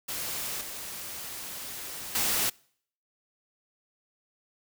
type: noise with level steps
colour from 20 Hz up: white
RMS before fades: -34 / -39 / -27 dBFS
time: 0.08-2.5 s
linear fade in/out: 10 ms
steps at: 0.61 / 2.15 s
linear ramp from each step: 2 ms
effects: noise-tail reverb RT60 0.6 s tail -26 dB re dry